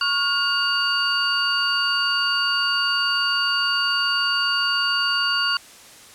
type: tone cluster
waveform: sine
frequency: 1107 / 1426 / 2820 / 4580 Hz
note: C#6 / F6 / F7 / D8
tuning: -3 / +36 / +16 / -44 cents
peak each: -27 / -23 / -25 / -23 dBFS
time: 0.01-5.57 s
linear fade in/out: 2 ms
effects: white hiss -45 dBFS RMS until 6.14 s + low-pass 10000 Hz 12 dB/octave